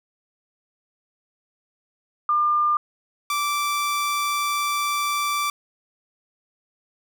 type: tone pair in turn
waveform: sine / sawtooth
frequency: 1200 / 1167.9 Hz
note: D6 / D6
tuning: +37 / -10 cents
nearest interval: unison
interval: 47 cents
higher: first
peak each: -17 / -18 dBFS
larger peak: first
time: 2.29-2.77 / 3.3-5.5 s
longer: second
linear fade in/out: 2 ms
effects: none